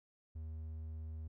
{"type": "tone", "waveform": "triangle", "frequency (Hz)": 79.1, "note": "D#2", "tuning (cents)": 29, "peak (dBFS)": -40, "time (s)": [0.35, 1.28], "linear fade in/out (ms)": 10, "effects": []}